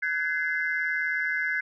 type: tone cluster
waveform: sine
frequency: 1517 / 1676 / 2066 Hz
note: F#6 / G#6 / C7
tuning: +43 / +15 / -22 cents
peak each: -29 dBFS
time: 0.02-1.61 s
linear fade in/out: 10 ms
effects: tanh soft clip ceiling -15 dBFS